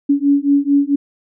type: beating tone pair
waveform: sine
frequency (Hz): 280.7 / 285.2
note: C#4 / C#4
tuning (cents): +22 / +49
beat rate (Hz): 4.5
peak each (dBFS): -14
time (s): 0.09-0.96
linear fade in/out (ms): 10
effects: none